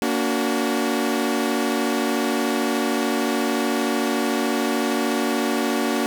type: chord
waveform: sawtooth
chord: Bb augmented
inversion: none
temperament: equal with one note detuned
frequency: 233.1 / 286.6 / 370 Hz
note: Bb3 / D4 / F#4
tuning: 0 / -42 / 0 cents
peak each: -20 / -20 / -22 dBFS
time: 0.02-6.06 s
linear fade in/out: 0 ms
effects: none